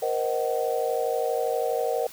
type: chord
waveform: sine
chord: C half-diminished seventh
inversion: third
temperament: just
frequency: 470.9 / 523.3 / 627.9 / 753.5 Hz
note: Bb4 / C5 / Eb5 / Gb5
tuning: +18 / 0 / +16 / +31 cents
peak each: -27 / -29 / -30 / -30 dBFS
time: 0.02-2.07 s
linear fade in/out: 5 ms
effects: white hiss -45 dBFS RMS until 2.12 s